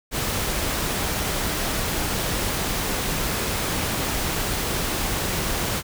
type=noise; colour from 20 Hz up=pink; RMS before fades=-25 dBFS; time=0.11-5.83 s; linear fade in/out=50 ms; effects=none